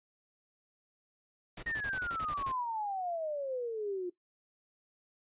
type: noise bursts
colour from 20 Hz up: pink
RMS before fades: -44 dBFS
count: 11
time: 1.57-2.519 s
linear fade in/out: 5 ms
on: 59 ms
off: 30 ms
type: exponential sweep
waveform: sine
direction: down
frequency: 1882 to 349.2 Hz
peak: -33 dBFS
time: 1.66-4.1 s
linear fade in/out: 10 ms
effects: noise-tail reverb RT60 0.1 s tail -17 dB re dry + resampled to 8000 Hz